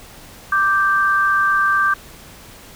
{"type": "tone pair together", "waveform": "sine", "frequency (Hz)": [1175.4, 1569], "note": ["D6", "G6"], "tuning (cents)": [1, 1], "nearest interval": "perfect fourth", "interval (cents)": 500, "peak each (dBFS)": -16, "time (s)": [0.52, 1.94], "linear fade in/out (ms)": 5, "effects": ["pink hiss -41 dBFS RMS until 2.75 s"]}